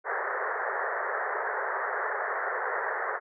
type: band-pass noise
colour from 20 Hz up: white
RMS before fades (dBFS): -31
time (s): 0.04-3.2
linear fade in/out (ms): 50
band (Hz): 390 to 1900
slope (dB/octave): 96
effects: none